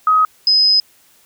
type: tone pair in turn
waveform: sine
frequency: 1263 / 5052 Hz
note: D#6 / D#8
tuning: +26 / +26 cents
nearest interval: 2 octaves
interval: 2400 cents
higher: second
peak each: -9 dBFS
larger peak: neither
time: 0.07-0.25 / 0.47-0.8 s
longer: second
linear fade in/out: 2 ms
effects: white hiss -52 dBFS RMS until 1.25 s